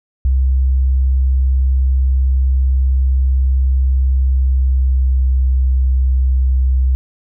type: tone with pitch glide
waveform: sine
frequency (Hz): 65.4 to 64.61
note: C2 to C2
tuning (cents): 0 to -21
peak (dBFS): -10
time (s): 0.25-6.95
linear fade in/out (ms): 0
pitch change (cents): -21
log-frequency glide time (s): 4.2-5.22
effects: none